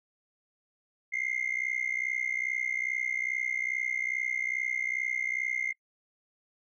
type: tone with amplitude modulation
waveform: sine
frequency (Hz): 2100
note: C7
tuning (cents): +6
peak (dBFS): -23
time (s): 1.12-5.73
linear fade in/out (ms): 20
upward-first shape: sine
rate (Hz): 62.4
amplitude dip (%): 100
effects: noise-tail reverb RT60 0.1 s tail -26 dB re dry + tanh soft clip ceiling -23 dBFS